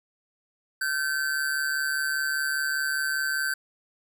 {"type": "tone with amplitude modulation", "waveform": "square", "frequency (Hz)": 1543, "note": "G6", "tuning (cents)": -28, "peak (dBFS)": -23, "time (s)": [0.81, 3.54], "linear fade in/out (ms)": 5, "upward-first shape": "sine", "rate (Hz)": 145, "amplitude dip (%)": 60, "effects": []}